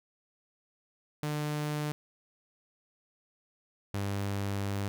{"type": "tone pair in turn", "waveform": "sawtooth", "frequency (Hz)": [149.6, 99.8], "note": ["D3", "G2"], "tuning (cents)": [32, 32], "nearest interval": "perfect fifth", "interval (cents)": 700, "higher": "first", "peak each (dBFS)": -27, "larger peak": "neither", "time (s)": [[1.23, 1.92], [3.94, 4.88]], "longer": "second", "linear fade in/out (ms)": 0, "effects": []}